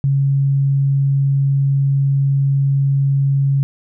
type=tone; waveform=sine; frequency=138.1 Hz; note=C#3; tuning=6 cents flat; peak=-12 dBFS; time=0.04-3.63 s; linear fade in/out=0 ms; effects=none